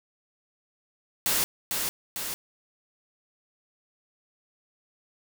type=noise with echo; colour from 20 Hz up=white; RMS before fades=-25 dBFS; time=1.26-1.44 s; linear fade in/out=0 ms; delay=450 ms; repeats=2; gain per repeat=-4 dB; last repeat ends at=2.34 s; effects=none